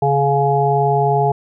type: harmonic tone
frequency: 140.2 Hz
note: C#3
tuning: 20 cents sharp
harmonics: 1 / 3 / 5 / 6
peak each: -18 / -18 / -18 / -18 dBFS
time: 0.02-1.32 s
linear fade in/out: 5 ms
effects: none